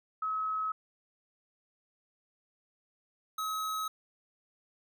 sine / square tone pair in turn, 1283 / 1278.6 Hz, E6 / D#6, -47 / +47 cents, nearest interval unison, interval 6 cents, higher first, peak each -30 / -33 dBFS, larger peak first, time 0.22-0.72 / 3.38-3.88 s, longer neither, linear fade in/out 5 ms, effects none

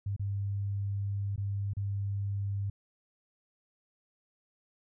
sine tone with dropouts, 99.9 Hz, G2, 33 cents sharp, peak -30 dBFS, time 0.06-2.7 s, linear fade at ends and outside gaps 5 ms, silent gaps 0.164-0.195 / 1.361-1.378 / 1.735-1.768 s, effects none

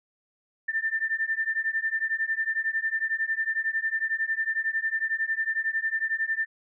sine beating tone pair, 1782 / 1793 Hz, A6 / A6, +22 / +32 cents, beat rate 11 Hz, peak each -28 dBFS, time 0.68-6.46 s, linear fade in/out 10 ms, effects none

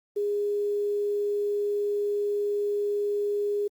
sine tone with quantisation, 410.8 Hz, G#4, 19 cents flat, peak -24 dBFS, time 0.16-3.68 s, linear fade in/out 10 ms, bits 9, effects Opus 48 kbps

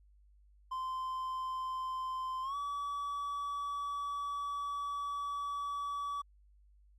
triangle tone with pitch glide, 1037 to 1144 Hz, C6 to D6, -16 to -46 cents, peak -33 dBFS, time 0.71-6.22 s, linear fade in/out 10 ms, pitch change +170 cents, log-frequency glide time 2.42-2.56 s, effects added 50 Hz sine -60 dBFS peak until 6.98 s + MP3 64 kbps

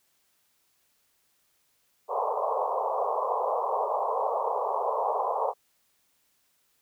white band-pass noise, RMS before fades -28 dBFS, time 2.08-5.54 s, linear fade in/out 50 ms, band 430 to 1100 Hz, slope 96 dB/octave, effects white hiss -70 dBFS RMS until 6.81 s

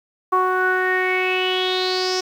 sawtooth tone with low-pass filter sweep, 370 Hz, F#4, in tune, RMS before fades -20 dBFS, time 0.32-2.21 s, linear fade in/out 10 ms, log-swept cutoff 1100 to 5600 Hz, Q 7.2, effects 8-bit

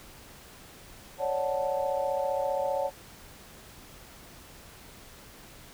sine chord, D major seventh, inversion third, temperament equal with one note detuned, 552.1 / 587.3 / 740 / 880 Hz, C#5 / D5 / F#5 / A5, -7 / 0 / 0 / 0 cents, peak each -29 / -33 / -34 / -34 dBFS, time 1.18-2.91 s, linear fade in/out 50 ms, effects pink hiss -50 dBFS RMS until 5.73 s

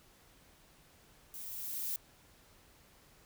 violet noise with level ramp, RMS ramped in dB -46 to -36 dBFS, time 1.34-1.96 s, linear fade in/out 0 ms, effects pink hiss -63 dBFS RMS until 3.25 s

